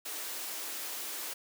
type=high-pass noise; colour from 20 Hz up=white; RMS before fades=-39 dBFS; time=0.05-1.34 s; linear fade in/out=10 ms; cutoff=250 Hz; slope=96 dB/octave; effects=none